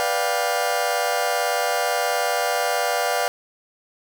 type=chord; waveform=sawtooth; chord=G dominant seventh; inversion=first; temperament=just; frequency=490 / 588 / 705.6 / 784 Hz; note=B4 / D5 / F5 / G5; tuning=-14 / +2 / +18 / 0 cents; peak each=-23 / -22 / -20 / -23 dBFS; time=0-3.28 s; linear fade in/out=0 ms; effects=none